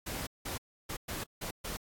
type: noise bursts at uneven times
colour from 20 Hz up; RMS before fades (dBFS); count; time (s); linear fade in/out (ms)
pink; -38; 6; 0.06-0.27 / 0.45-0.58 / 0.89-0.97 / 1.08-1.24 / 1.41-1.51 / 1.64-1.77; 10
effects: AAC 64 kbps